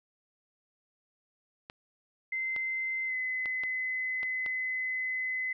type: clicks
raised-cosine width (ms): 0.3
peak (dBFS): -26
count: 6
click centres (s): 1.699 / 2.563 / 3.458 / 3.636 / 4.231 / 4.462
type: tone with pitch glide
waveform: sine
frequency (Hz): 2071 to 2030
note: C7 to B6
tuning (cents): -18 to +47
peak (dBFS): -30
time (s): 2.32-5.53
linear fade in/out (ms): 5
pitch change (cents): -35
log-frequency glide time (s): 3.06-3.15
effects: none